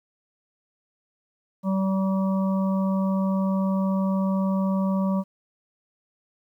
harmonic tone, 191.9 Hz, G3, 37 cents flat, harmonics 1 / 3 / 5 / 6, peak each -21 / -31 / -35 / -37 dBFS, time 1.63-5.24 s, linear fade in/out 50 ms, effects 10-bit

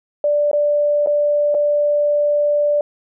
sine tone with dropouts, 587.3 Hz, D5, in tune, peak -13 dBFS, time 0.24-2.81 s, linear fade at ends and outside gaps 2 ms, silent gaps 0.514-0.531 / 1.062-1.071 / 1.544-1.548 s, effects none

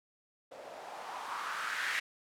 violet noise with low-pass filter sweep, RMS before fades -39 dBFS, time 0.51-2 s, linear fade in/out 10 ms, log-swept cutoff 540 to 1900 Hz, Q 3.6, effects none

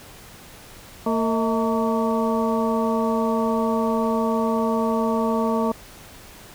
harmonic tone with a mistuned harmonic, 227.3 Hz, A#3, 43 cents flat, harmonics 1 / 2 / 3 / 4 / 5, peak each -22 / -25 / -27 / -28 / -29 dBFS, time 1.06-5.72 s, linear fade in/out 5 ms, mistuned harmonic 3, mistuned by -100 cents, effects pink hiss -44 dBFS RMS until 6.54 s

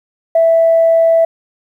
sine tone, 659.3 Hz, E5, in tune, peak -6 dBFS, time 0.35-1.25 s, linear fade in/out 5 ms, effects tanh soft clip ceiling -2 dBFS + 8-bit

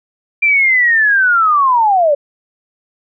sine linear sweep, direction down, 2378 to 553 Hz, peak -8 dBFS, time 0.42-2.15 s, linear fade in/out 10 ms, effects none

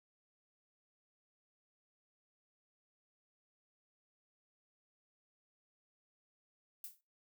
violet noise with exponential decay, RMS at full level -42 dBFS, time 6.84-7.01 s, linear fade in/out 2 ms, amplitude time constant 35 ms, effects noise-tail reverb RT60 0.3 s tail -24 dB re dry

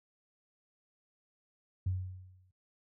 sine tone with exponential decay, 92.5 Hz, F#2, in tune, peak -26 dBFS, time 1.86-2.51 s, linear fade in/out 5 ms, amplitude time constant 140 ms, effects tanh soft clip ceiling -22 dBFS + high-pass 60 Hz 12 dB/octave

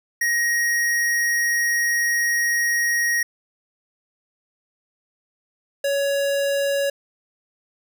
square tone pair in turn, 1883 / 559.8 Hz, A#6 / C#5, +17 / +17 cents, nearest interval octave + major sixth, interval 2100 cents, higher first, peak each -19 / -20 dBFS, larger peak first, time 0.21-3.23 / 5.84-6.9 s, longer first, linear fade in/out 5 ms, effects none

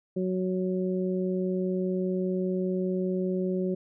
harmonic tone, 185 Hz, F#3, in tune, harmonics 1 / 2 / 3, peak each -28 / -29 / -36 dBFS, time 0.16-3.75 s, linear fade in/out 10 ms, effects none

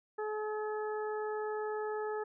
harmonic tone, 427 Hz, G#4, 48 cents sharp, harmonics 1 / 2 / 3 / 4, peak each -35 / -41 / -45 / -47 dBFS, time 0.18-2.24 s, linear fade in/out 10 ms, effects none

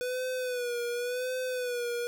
square tone with vibrato, 493.9 Hz, B4, in tune, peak -31 dBFS, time 0.01-2.07 s, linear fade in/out 0 ms, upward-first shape sine, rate 0.91 Hz, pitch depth 60 cents each way, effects none

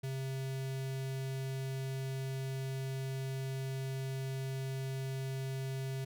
square tone with notch filter, 133.4 Hz, C3, 34 cents sharp, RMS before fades -38 dBFS, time 0.03-6.05 s, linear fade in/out 10 ms, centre 1100 Hz, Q 1.5, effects none

